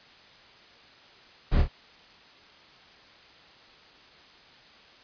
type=noise with echo; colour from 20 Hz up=brown; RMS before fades=-22 dBFS; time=1.51-1.63 s; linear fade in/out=20 ms; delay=28 ms; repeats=2; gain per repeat=-6 dB; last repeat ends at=1.686 s; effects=white hiss -53 dBFS RMS until 5.03 s + resampled to 11025 Hz